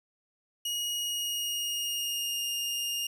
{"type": "tone with pitch glide", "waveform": "sawtooth", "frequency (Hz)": [2887, 2829], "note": ["F#7", "F7"], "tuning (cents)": [-43, 22], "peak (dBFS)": -27, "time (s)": [0.65, 3.07], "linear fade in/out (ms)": 5, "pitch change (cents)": -35, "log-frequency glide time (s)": [0.96, 2.47], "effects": []}